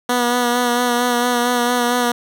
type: tone with vibrato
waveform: 10% pulse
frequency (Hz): 243.3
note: B3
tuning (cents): -26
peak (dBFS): -7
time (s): 0.09-2.12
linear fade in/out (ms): 5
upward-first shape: sine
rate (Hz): 4.4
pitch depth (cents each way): 26
effects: none